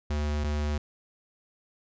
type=tone pair in turn; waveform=square; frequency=74.3 / 74.3 Hz; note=D2 / D2; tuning=+21 / +21 cents; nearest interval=unison; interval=0 cents; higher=neither; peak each=-27 dBFS; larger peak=neither; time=0.1-0.44 / 0.44-0.78 s; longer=neither; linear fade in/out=5 ms; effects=resampled to 16000 Hz